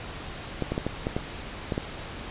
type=clicks; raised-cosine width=2 ms; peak=-13 dBFS; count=8; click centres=0.623 / 0.72 / 0.779 / 0.866 / 1.069 / 1.165 / 1.722 / 1.779 s; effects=pink hiss -38 dBFS RMS until 2.3 s + resampled to 8000 Hz